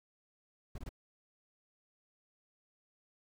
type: noise bursts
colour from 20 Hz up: brown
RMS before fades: -42 dBFS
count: 3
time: 0.75-0.892 s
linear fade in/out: 5 ms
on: 32 ms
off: 23 ms
effects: none